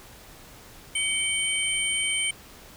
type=tone cluster; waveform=sine; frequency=2251 / 3089 / 8790 Hz; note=C#7 / G7 / C#9; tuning=+26 / -26 / -16 cents; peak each=-28 dBFS; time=0.95-2.31 s; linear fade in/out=5 ms; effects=pink hiss -48 dBFS RMS until 2.76 s